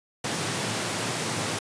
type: high-pass noise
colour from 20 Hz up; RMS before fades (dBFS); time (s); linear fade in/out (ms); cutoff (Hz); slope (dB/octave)
pink; -29; 0.24-1.59; 5; 100; 96
effects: resampled to 22050 Hz